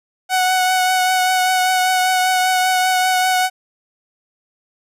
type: tone with vibrato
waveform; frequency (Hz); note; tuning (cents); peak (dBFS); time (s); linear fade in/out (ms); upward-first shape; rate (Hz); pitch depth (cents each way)
sawtooth; 741; F#5; +2; -10; 0.29-3.5; 50; triangle; 5.1; 19
effects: resampled to 32000 Hz